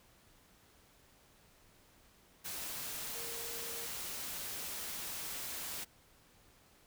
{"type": "tone in noise", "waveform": "sine", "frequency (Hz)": 464.9, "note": "A#4", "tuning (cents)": -5, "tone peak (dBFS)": -50, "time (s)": [3.14, 3.87], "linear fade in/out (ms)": 20, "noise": "white", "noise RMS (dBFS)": -42, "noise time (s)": [2.44, 5.85], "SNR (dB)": -11, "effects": ["pink hiss -65 dBFS RMS until 6.86 s"]}